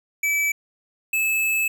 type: tone pair in turn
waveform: square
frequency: 2304 / 2607 Hz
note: D7 / E7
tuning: -34 / -20 cents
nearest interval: major second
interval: 214 cents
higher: second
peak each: -20 / -20 dBFS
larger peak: neither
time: 0.23-0.52 / 1.13-1.68 s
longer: second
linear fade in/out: 5 ms
effects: none